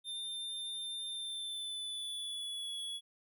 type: tone with pitch glide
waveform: square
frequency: 3598 to 3376 Hz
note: A7 to G#7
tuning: +38 to +28 cents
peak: -39 dBFS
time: 0.04-3.01 s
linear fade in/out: 50 ms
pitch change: -110 cents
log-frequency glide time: 1.09-2.71 s
effects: none